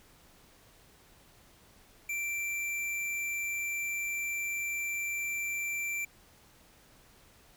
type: tone with hard clipping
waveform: sine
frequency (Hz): 2349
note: D7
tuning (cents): 0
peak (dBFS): -33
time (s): 2.09-6.05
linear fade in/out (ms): 5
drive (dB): 17
effects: pink hiss -60 dBFS RMS until 7.56 s